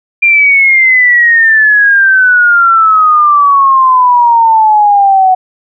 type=exponential sweep; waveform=sine; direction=down; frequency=2395 to 740 Hz; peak=-3 dBFS; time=0.22-5.35 s; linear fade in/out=10 ms; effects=none